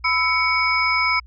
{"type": "tone cluster", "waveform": "sine", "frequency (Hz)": [1009, 1312, 2238, 5080], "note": ["B5", "E6", "C#7", "D#8"], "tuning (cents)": [37, -9, 16, 35], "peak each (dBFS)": [-24, -23, -19, -26], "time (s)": [0.04, 1.2], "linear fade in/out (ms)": 10, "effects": ["added 60 Hz sine -41 dBFS peak until 1.26 s"]}